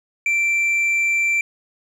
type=tone with tanh clipping; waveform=triangle; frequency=2347 Hz; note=D7; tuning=2 cents flat; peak=-17 dBFS; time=0.26-1.41 s; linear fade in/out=2 ms; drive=8 dB; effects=none